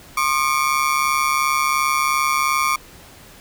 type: ring-modulated tone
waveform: 30% pulse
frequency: 1142 Hz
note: D6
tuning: 49 cents flat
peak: -11 dBFS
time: 0.17-2.76 s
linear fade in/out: 5 ms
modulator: 71.4 Hz
effects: pink hiss -44 dBFS RMS until 3.4 s